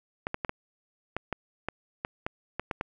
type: clicks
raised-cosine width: 0.5 ms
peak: -15 dBFS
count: 12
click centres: 0.269 / 0.344 / 0.448 / 0.494 / 1.166 / 1.327 / 1.686 / 2.049 / 2.265 / 2.596 / 2.712 / 2.811 s
effects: none